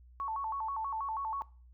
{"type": "tone with vibrato", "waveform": "sine", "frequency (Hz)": 990, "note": "B5", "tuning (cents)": 4, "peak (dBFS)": -33, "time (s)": [0.2, 1.42], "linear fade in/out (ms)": 0, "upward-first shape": "square", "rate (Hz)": 6.2, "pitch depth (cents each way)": 200, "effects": ["noise-tail reverb RT60 0.4 s tail -21 dB re dry", "added 61 Hz sine -54 dBFS peak until 1.73 s"]}